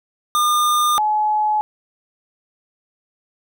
square / sine tone pair in turn, 1209 / 850.7 Hz, D6 / G#5, +50 / +41 cents, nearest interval tritone, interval 609 cents, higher first, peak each -15 dBFS, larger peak neither, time 0.35-0.98 / 0.98-1.61 s, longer neither, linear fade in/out 0 ms, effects none

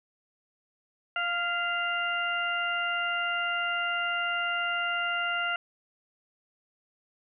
harmonic tone with a mistuned harmonic, 698.5 Hz, F5, in tune, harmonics 1 / 2 / 3 / 4, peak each -35 / -29 / -36 / -33 dBFS, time 1.16-5.56 s, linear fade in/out 2 ms, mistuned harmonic 3, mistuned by -38 cents, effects none

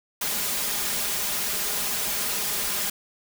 white noise with comb filter, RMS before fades -27 dBFS, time 0.21-2.9 s, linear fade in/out 5 ms, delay 4.9 ms, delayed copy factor +0.65, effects none

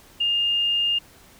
sine tone, 2820 Hz, F7, 16 cents sharp, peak -19 dBFS, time 0.2-0.99 s, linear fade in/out 10 ms, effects pink hiss -51 dBFS RMS until 1.39 s

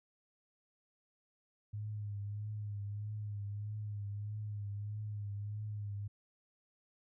sine tone with vibrato, 103.83 Hz, G#2, in tune, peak -38 dBFS, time 1.73-6.08 s, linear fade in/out 10 ms, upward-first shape triangle, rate 1.6 Hz, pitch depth 51 cents each way, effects none

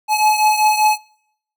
square beating tone pair, 853 / 858.1 Hz, G#5 / A5, +46 / -44 cents, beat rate 5.1 Hz, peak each -14 / -19 dBFS, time 0.08-0.98 s, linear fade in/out 50 ms, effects noise-tail reverb RT60 0.7 s tail -25 dB re dry

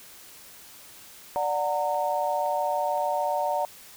sine chord, D augmented, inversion none, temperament just, 587.3 / 734.2 / 917.7 Hz, D5 / F#5 / A#5, 0 / -14 / -27 cents, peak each -28 dBFS, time 1.36-3.65 s, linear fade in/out 0 ms
click train, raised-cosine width 0.3 ms, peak -33 dBFS, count 4, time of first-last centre 1.43-2.976 s, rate 1.94 Hz
effects white hiss -48 dBFS RMS until 3.96 s

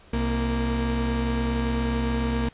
35% pulse tone pair together, 65 / 232.7 Hz, C2 / A#3, -11 / -3 cents, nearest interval octave + minor seventh, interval 2208 cents, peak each -24 dBFS, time 0.13-2.49 s, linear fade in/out 5 ms, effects pink hiss -53 dBFS RMS until 2.53 s + resampled to 8000 Hz

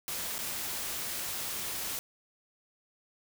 white noise with dropouts, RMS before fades -36 dBFS, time 0.08-1.99 s, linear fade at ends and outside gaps 0 ms, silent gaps 0.382-0.389 s, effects none

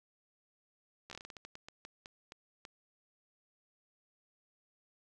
slowing click train, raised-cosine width 0.2 ms, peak -30 dBFS, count 16, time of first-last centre 1.1-2.652 s, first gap 13 ms, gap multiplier 1.26, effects none

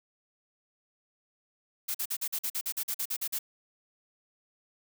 blue noise bursts, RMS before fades -32 dBFS, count 14, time 1.88-3.389 s, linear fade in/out 10 ms, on 66 ms, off 45 ms, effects none

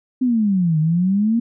sine exponential two-way sweep, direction down then up, 261.6 to 152.4 to 237.8 Hz, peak -14 dBFS, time 0.21-1.4 s, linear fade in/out 10 ms, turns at 0.79 s, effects none

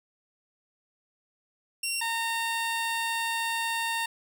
15% pulse tone pair in turn, 2746 / 916.4 Hz, F7 / A#5, -30 / -30 cents, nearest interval octave + perfect fifth, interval 1900 cents, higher first, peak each -21 dBFS, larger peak neither, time 1.83-2.01 / 2.01-4.06 s, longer second, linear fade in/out 5 ms, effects none

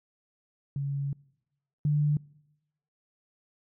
sine tone pair in turn, 140 / 148.01 Hz, C#3 / D3, +18 / +14 cents, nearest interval minor second, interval 96 cents, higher second, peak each -28 / -22 dBFS, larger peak second, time 0.76-1.13 / 1.85-2.17 s, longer first, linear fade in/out 2 ms, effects noise-tail reverb RT60 0.9 s tail -24 dB re dry

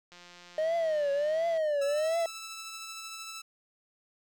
click train, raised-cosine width 0.2 ms, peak -34 dBFS, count 257, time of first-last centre 0.12-1.575 s, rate 176 Hz
triangle tone with vibrato, 615 Hz, D#5, 20 cents flat, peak -24 dBFS, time 0.58-2.26 s, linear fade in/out 2 ms, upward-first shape triangle, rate 1.4 Hz, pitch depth 180 cents each way
10% pulse tone with tremolo, 1318.5 Hz, E6, in tune, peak -31 dBFS, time 1.81-3.42 s, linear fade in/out 10 ms, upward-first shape sine, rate 13 Hz, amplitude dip 25%
effects none

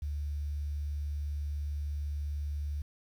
sine tone with quantisation, 73.1 Hz, D2, 7 cents flat, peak -32 dBFS, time 0.02-2.82 s, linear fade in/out 5 ms, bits 10, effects none

